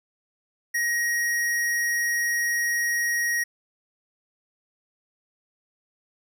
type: tone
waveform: square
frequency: 1888 Hz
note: A#6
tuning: 22 cents sharp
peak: -23 dBFS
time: 0.74-3.44 s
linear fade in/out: 10 ms
effects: none